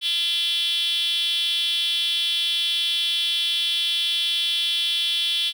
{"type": "tone with high-pass filter", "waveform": "5% pulse", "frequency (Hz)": 340.7, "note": "F4", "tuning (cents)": -43, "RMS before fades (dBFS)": -23, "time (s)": [0.01, 5.53], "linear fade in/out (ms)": 50, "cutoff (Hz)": 3300, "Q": 10, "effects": []}